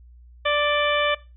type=harmonic tone with a mistuned harmonic; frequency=587.3 Hz; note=D5; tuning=in tune; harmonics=1 / 2 / 3 / 4 / 5 / 6; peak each=-22 / -25 / -27 / -28 / -29 / -30 dBFS; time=0.45-1.15 s; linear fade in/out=10 ms; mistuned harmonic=5; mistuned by=+31 cents; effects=noise-tail reverb RT60 0.3 s tail -20 dB re dry + added 60 Hz sine -45 dBFS peak until 1.36 s